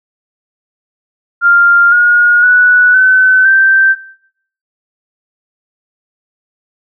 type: tone with pitch steps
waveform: sine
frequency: 1396.9 / 1436.2 / 1476.5 / 1518.1 / 1560.7 Hz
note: F6 / F6 / F#6 / F#6 / G6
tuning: 0 / +48 / -4 / +44 / -8 cents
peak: -4 dBFS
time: 1.41-3.96 s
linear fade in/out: 50 ms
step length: 510 ms
effects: noise-tail reverb RT60 0.7 s tail -20 dB re dry